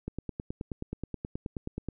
click train, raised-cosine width 3 ms, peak -21 dBFS, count 18, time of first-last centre 0.08-1.887 s, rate 9.41 Hz, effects none

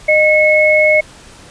sine tone pair together, 614 / 2186 Hz, D#5 / C#7, -23 / -25 cents, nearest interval octave + minor seventh, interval 2198 cents, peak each -10 dBFS, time 0.08-1.01 s, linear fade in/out 10 ms, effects pink hiss -39 dBFS RMS until 1.5 s + resampled to 22050 Hz

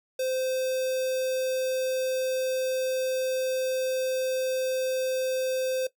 square tone with notch filter, 518 Hz, C5, 17 cents flat, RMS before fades -28 dBFS, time 0.19-5.87 s, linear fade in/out 5 ms, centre 1800 Hz, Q 1.3, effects noise-tail reverb RT60 0.1 s tail -17 dB re dry

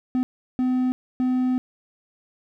triangle tone bursts at uneven times, 254.1 Hz, B3, 49 cents sharp, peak -17 dBFS, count 3, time 0.15-0.23 / 0.59-0.92 / 1.2-1.58 s, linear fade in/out 0 ms, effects none

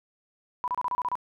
sine tone bursts, 989 Hz, B5, 2 cents sharp, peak -25 dBFS, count 8, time 0.64-1.154 s, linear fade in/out 0 ms, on 38 ms, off 30 ms, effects none

